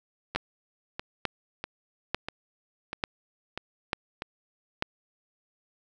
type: two click trains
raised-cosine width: 0.3 ms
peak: -17 / -10 dBFS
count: 7 / 6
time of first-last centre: 0.35-4.221 / 0.36-4.824 s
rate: 1.55 / 1.12 Hz
effects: none